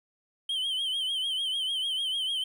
triangle tone with vibrato, 3136 Hz, G7, in tune, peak -26 dBFS, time 0.49-2.44 s, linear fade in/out 5 ms, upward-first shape triangle, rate 6.7 Hz, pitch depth 96 cents each way, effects none

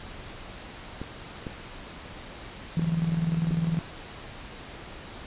clicks, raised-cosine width 3 ms, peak -20 dBFS, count 4, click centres 1.016 / 1.468 / 2.795 / 3.509 s
sine tone with tremolo, 164.81 Hz, E3, in tune, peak -21 dBFS, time 2.77-3.79 s, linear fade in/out 0 ms, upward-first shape square, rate 20 Hz, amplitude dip 60%
effects pink hiss -42 dBFS RMS until 5.26 s + resampled to 8000 Hz

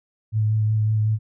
sine tone with vibrato, 108.2 Hz, A2, 29 cents flat, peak -17 dBFS, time 0.32-1.19 s, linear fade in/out 50 ms, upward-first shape sine, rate 5.4 Hz, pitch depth 18 cents each way, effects none

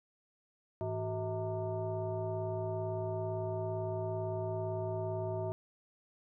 sine tone with frequency modulation, 374.6 Hz, F#4, 21 cents sharp, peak -33 dBFS, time 0.81-5.52 s, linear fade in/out 0 ms, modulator 269 Hz, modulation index 1.5, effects none

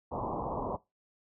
white low-pass noise, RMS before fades -35 dBFS, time 0.11-0.77 s, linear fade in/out 20 ms, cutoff 1100 Hz, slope 96 dB/octave, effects noise-tail reverb RT60 0.2 s tail -19 dB re dry

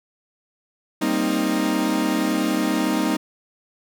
40% pulse chord, C minor seventh, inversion second, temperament equal with one note detuned, 196 / 233.1 / 263.7 / 311.1 Hz, G3 / Bb3 / C4 / Eb4, 0 / 0 / +14 / 0 cents, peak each -26 / -25 / -25 / -22 dBFS, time 1.01-3.17 s, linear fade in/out 10 ms, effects none

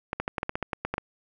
clicks, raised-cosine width 0.5 ms, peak -13 dBFS, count 12, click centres 0.131 / 0.2 / 0.279 / 0.382 / 0.431 / 0.494 / 0.555 / 0.627 / 0.732 / 0.85 / 0.94 / 0.981 s, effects none

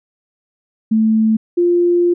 sine tone pair in turn, 220 / 349.2 Hz, A3 / F4, 0 / 0 cents, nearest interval minor sixth, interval 800 cents, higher second, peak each -10 dBFS, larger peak neither, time 0.91-1.37 / 1.57-2.14 s, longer second, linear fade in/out 10 ms, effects none

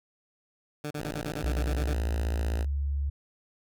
15% pulse tone bursts, 148.8 Hz, D3, 23 cents sharp, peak -26 dBFS, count 11, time 0.84-1.938 s, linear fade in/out 5 ms, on 68 ms, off 35 ms
5% pulse tone, 55.8 Hz, A1, 25 cents sharp, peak -24 dBFS, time 0.96-2.66 s, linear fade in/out 50 ms
sine tone with pitch glide, 63.9 to 70.49 Hz, C2 to C#2, -40 to +30 cents, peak -26 dBFS, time 1.43-3.1 s, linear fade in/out 10 ms, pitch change +170 cents, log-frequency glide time 1.66-2.07 s
effects none

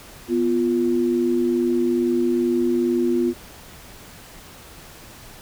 sine tone pair together, 246.9 / 349.2 Hz, B3 / F4, 0 / 0 cents, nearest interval tritone, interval 600 cents, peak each -21 / -19 dBFS, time 0.28-3.34 s, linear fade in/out 50 ms, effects pink hiss -43 dBFS RMS until 5.41 s

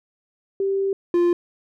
sine / triangle tone pair in turn, 390.9 / 348.3 Hz, G4 / F4, -5 / -5 cents, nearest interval major second, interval 200 cents, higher first, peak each -19 / -13 dBFS, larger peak second, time 0.6-0.93 / 1.14-1.33 s, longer first, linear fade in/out 2 ms, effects none

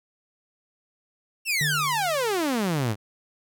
sawtooth exponential sweep, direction down, 2794 to 98 Hz, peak -19 dBFS, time 1.45-2.96 s, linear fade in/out 50 ms
triangle tone with exponential decay, 150 Hz, D3, 37 cents sharp, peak -23 dBFS, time 1.61-2.67 s, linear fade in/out 2 ms, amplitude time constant 230 ms
effects none

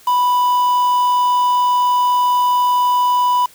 triangle tone with quantisation, 987.8 Hz, B5, in tune, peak -10 dBFS, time 0.07-3.46 s, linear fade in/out 5 ms, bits 5, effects white hiss -46 dBFS RMS until 3.54 s

